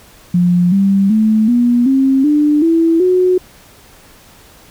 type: tone with pitch steps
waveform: sine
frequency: 176.7 / 196.06 / 217.5 / 241.4 / 267.8 / 297.2 / 329.7 / 365.9 Hz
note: F3 / G3 / A3 / B3 / C4 / D4 / E4 / F#4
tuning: +21 / +1 / -20 / -39 / +40 / +21 / 0 / -19 cents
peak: -8 dBFS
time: 0.34-3.38 s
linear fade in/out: 5 ms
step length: 380 ms
effects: pink hiss -43 dBFS RMS until 4.7 s